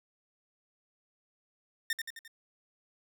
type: tone with echo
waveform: sawtooth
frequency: 1819 Hz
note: A#6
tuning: 43 cents flat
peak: -25 dBFS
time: 1.9-1.93 s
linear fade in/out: 2 ms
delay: 87 ms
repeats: 4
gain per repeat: -5 dB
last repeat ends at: 2.278 s
effects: none